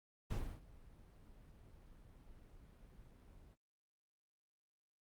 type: noise with ADSR envelope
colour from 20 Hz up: brown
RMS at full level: -39 dBFS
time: 0.3-3.56 s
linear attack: 11 ms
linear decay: 290 ms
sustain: -21 dB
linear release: 36 ms
effects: Opus 48 kbps